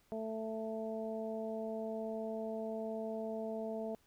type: harmonic tone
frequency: 221.1 Hz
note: A3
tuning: 9 cents sharp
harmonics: 1 / 2 / 3 / 4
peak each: -42 / -42 / -41 / -54 dBFS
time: 0.12-3.95 s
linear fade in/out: 0 ms
effects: pink hiss -71 dBFS RMS until 4.06 s